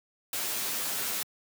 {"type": "noise with comb filter", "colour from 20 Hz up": "white", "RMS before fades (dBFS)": -32, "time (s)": [0.33, 1.23], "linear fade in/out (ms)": 2, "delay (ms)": 9.9, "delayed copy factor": 0.8, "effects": ["high-pass 150 Hz 12 dB/octave"]}